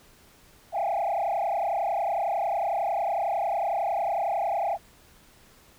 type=tone with frequency modulation; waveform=sine; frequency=740 Hz; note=F#5; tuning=in tune; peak=-22 dBFS; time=0.72-4.78 s; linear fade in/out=50 ms; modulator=31 Hz; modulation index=2.9; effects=tanh soft clip ceiling -22 dBFS + pink hiss -56 dBFS RMS until 5.78 s